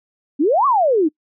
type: exponential two-way sweep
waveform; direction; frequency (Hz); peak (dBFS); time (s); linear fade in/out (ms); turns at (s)
sine; up then down; 261.4 to 1174 to 289.2; -12; 0.39-1.09; 20; 0.66
effects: noise-tail reverb RT60 0.1 s tail -26 dB re dry